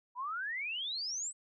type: exponential sweep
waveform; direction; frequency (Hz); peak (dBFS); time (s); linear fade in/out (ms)
sine; up; 950 to 8210; -35; 0.15-1.33; 50
effects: none